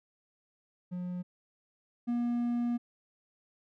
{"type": "tone pair in turn", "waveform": "triangle", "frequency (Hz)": [179.2, 239.2], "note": ["F3", "A#3"], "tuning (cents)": [45, 45], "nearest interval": "perfect fourth", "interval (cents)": 500, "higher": "second", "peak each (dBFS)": [-32, -26], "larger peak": "second", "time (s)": [[0.91, 1.23], [2.07, 2.78]], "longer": "second", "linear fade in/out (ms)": 20, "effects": []}